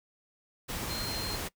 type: tone in noise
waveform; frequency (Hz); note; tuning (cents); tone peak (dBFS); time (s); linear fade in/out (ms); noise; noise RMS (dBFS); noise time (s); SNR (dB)
sine; 4188; C8; +1; -36; 0.89-1.37; 20; pink; -36; 0.68-1.49; -3
effects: noise-tail reverb RT60 0.1 s tail -21 dB re dry